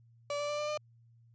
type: tone with pitch steps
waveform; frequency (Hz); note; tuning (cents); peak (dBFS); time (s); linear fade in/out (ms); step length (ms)
35% pulse; 578 / 584 / 590.1 / 596.3 / 602.5; D5 / D5 / D5 / D5 / D5; -28 / -10 / +8 / +26 / +44; -31; 0.3-0.775; 2; 95
effects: added 116 Hz sine -59 dBFS peak until 1.34 s + resampled to 16000 Hz